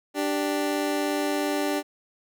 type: tone pair together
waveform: 25% pulse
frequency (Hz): 294.4 / 391.4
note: D4 / G4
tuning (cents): +4 / -3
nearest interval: perfect fourth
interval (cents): 493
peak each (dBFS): -22 / -25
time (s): 0.14-1.83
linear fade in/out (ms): 50
effects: none